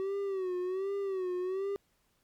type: tone with vibrato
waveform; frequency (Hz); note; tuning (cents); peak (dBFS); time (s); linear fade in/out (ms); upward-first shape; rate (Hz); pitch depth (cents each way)
triangle; 379.2; F#4; +43; -29; 0-1.76; 0; sine; 1.3; 91
effects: pink hiss -73 dBFS RMS until 2.23 s + MP3 96 kbps